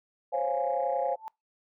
sine chord, Db major seventh, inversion third, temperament equal, 523.3 / 554.4 / 698.5 / 830.6 Hz, C5 / Db5 / F5 / Ab5, 0 / 0 / 0 / 0 cents, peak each -31 dBFS, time 0.32-1.16 s, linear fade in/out 20 ms
sine tone with exponential growth, 880 Hz, A5, in tune, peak -32 dBFS, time 1.12-1.28 s, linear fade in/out 0 ms, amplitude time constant 34 ms
effects noise-tail reverb RT60 0.2 s tail -25 dB re dry + tanh soft clip ceiling -17 dBFS

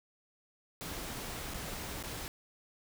pink noise with dropouts, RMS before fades -41 dBFS, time 0.81-2.28 s, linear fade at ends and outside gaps 0 ms, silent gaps 1.537-1.543 / 2.027-2.037 s, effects none

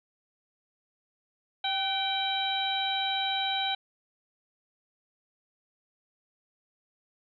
harmonic tone with a mistuned harmonic, 780 Hz, G5, 9 cents flat, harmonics 1 / 2 / 3 / 4 / 5, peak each -31 / -38 / -37 / -34 / -31 dBFS, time 1.64-3.75 s, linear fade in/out 5 ms, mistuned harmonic 2, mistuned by -52 cents, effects none

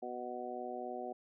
harmonic tone, 123.5 Hz, B2, in tune, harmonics 2 / 3 / 4 / 5 / 6, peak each -48 / -45 / -47 / -46 / -43 dBFS, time 0.02-1.13 s, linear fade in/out 10 ms, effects none

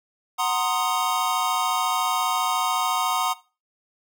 square chord, C half-diminished seventh, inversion second, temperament equal, 740 / 932.3 / 1046.5 / 1244.5 Hz, Gb5 / Bb5 / C6 / Eb6, 0 / 0 / 0 / 0 cents, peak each -28 dBFS, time 0.38-3.34 s, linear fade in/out 20 ms, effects noise-tail reverb RT60 0.3 s tail -17 dB re dry

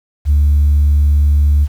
sine tone, 72.9 Hz, D2, 12 cents flat, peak -6 dBFS, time 0.25-1.68 s, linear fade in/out 50 ms, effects tanh soft clip ceiling -5 dBFS + 7-bit

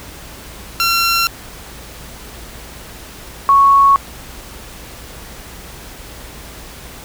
15% pulse / sine tone pair in turn, 1364 / 1107.6 Hz, F6 / C#6, -41 / -2 cents, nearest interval major third, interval 361 cents, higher first, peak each -6 dBFS, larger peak neither, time 0.8-1.27 / 3.49-3.96 s, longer neither, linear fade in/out 0 ms, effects added 57 Hz sine -39 dBFS peak until 7.04 s + pink hiss -35 dBFS RMS until 7.04 s

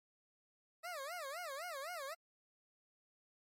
20% pulse tone with vibrato, 622.3 Hz, D#5, in tune, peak -38 dBFS, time 0.83-2.15 s, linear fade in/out 20 ms, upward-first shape sine, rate 3.9 Hz, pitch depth 260 cents each way, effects MP3 64 kbps

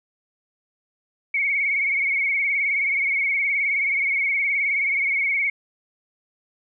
sine tone with vibrato, 2217 Hz, C#7, in tune, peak -19 dBFS, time 1.34-5.5 s, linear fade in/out 5 ms, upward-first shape triangle, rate 19 Hz, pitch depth 78 cents each way, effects none

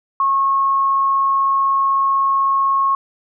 sine tone, 1091 Hz, C#6, 28 cents flat, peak -13 dBFS, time 0.2-2.95 s, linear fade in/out 2 ms, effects none

